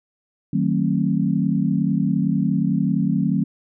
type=chord; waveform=sine; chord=D# diminished seventh; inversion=none; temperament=just; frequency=155.56 / 186.68 / 224 / 268.8 Hz; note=D#3 / F#3 / A3 / C4; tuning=0 / +16 / +31 / +47 cents; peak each=-23 / -21 / -23 / -24 dBFS; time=0.53-3.44 s; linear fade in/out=5 ms; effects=none